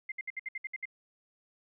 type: tone bursts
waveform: sine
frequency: 2093 Hz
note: C7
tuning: in tune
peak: -34 dBFS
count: 9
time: 0.09-0.855 s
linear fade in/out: 5 ms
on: 29 ms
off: 63 ms
effects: none